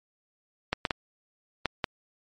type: clicks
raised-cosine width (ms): 0.3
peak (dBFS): -9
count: 5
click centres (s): 0.73 / 0.852 / 0.908 / 1.657 / 1.842
effects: MP3 48 kbps